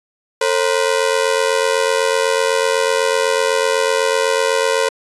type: ring-modulated tone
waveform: sawtooth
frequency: 493.9 Hz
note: B4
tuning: in tune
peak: -7 dBFS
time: 0.41-4.89 s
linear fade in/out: 5 ms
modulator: 44 Hz
effects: resampled to 24000 Hz